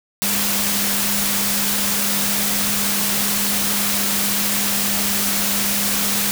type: tone in noise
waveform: sine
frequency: 201.8 Hz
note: G#3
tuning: 49 cents flat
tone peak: -27 dBFS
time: 0.22-6.31 s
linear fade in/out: 0 ms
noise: white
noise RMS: -20 dBFS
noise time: 0.22-6.31 s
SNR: -10 dB
effects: none